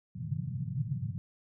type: band-pass noise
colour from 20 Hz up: pink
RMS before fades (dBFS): -35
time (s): 0.15-1.18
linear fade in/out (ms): 0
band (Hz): 110 to 160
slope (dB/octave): 48
effects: none